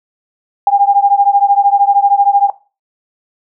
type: beating tone pair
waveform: sine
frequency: 799 / 812 Hz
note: G5 / G#5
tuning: +33 / -39 cents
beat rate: 13 Hz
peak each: -10 dBFS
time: 0.67-2.5 s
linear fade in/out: 2 ms
effects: noise-tail reverb RT60 0.3 s tail -17 dB re dry